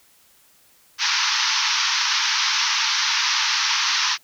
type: band-pass noise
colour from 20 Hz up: white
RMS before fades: -21 dBFS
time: 0.98-4.18 s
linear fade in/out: 50 ms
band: 870 to 6100 Hz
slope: 96 dB/octave
effects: white hiss -56 dBFS RMS until 4.23 s